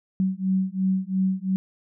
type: beating tone pair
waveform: sine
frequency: 187.7 / 190.6 Hz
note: F#3 / G3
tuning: +25 / -48 cents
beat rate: 2.9 Hz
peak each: -24 dBFS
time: 0.2-1.56 s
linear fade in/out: 0 ms
effects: none